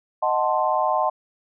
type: chord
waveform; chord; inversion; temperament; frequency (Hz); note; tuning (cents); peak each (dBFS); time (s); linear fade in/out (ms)
sine; D# diminished seventh; none; equal; 622.3 / 740 / 880 / 1046.5; D#5 / F#5 / A5 / C6; 0 / 0 / 0 / 0; -24; 0.22-1.1; 10
effects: none